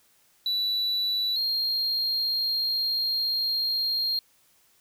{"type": "tone pair in turn", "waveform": "sine", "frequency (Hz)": [3951, 4219], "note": ["B7", "C8"], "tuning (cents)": [0, 14], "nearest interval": "minor second", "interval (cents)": 114, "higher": "second", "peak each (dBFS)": [-21, -21], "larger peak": "neither", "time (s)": [[0.46, 1.36], [1.36, 4.19]], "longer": "second", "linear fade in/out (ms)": 2, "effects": ["tanh soft clip ceiling -23 dBFS", "white hiss -63 dBFS RMS until 4.8 s"]}